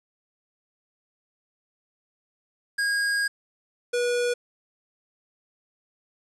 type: tone pair in turn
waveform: square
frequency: 1632 / 485.2 Hz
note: G#6 / B4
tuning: -31 / -31 cents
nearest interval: octave + major sixth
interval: 2100 cents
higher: first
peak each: -23 dBFS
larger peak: neither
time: 2.78-3.28 / 3.93-4.34 s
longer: first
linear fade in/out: 10 ms
effects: resampled to 24000 Hz + 9-bit